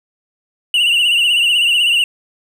triangle tone with vibrato, 2845 Hz, F7, 31 cents sharp, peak -9 dBFS, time 0.74-2.04 s, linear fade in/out 2 ms, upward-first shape triangle, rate 16 Hz, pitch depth 95 cents each way, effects none

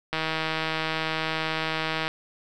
click train, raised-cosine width 0.3 ms, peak -11 dBFS, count 311, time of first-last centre 0.13-2.08 s, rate 159 Hz, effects none

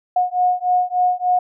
sine beating tone pair, 723 / 726.4 Hz, F#5 / F#5, -40 / -32 cents, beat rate 3.4 Hz, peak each -18 dBFS, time 0.16-1.39 s, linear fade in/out 5 ms, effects none

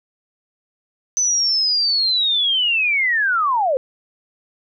sine linear sweep, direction down, 6100 to 495 Hz, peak -15 dBFS, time 1.17-3.77 s, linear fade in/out 0 ms, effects none

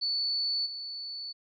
sine tone with level steps, 4466 Hz, C#8, 12 cents sharp, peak -27 / -36 dBFS, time 0.01-1.33 s, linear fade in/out 20 ms, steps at 0.65 s, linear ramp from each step 20 ms, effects none

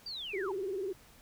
sine linear sweep, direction down, 4779 to 786 Hz, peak -38 dBFS, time 0.06-0.52 s, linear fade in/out 5 ms
sine tone with vibrato, 385.3 Hz, G4, 30 cents flat, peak -33 dBFS, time 0.33-0.93 s, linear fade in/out 10 ms, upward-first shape sine, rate 20 Hz, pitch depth 120 cents each way
effects pink hiss -59 dBFS RMS until 1.21 s

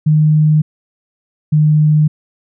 sine tone pair in turn, 153.4 / 152.34 Hz, D#3 / D#3, -24 / -36 cents, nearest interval unison, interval 12 cents, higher first, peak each -7 dBFS, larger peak neither, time 0.06-0.62 / 1.52-2.08 s, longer neither, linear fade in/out 10 ms, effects none

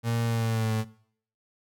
35% pulse tone with pitch glide, 116.3 to 110.09 Hz, A#2 to A2, -4 to +1 cents, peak -23 dBFS, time 0.03-0.85 s, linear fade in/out 50 ms, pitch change -95 cents, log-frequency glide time 0.25-0.73 s, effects noise-tail reverb RT60 0.6 s tail -20 dB re dry

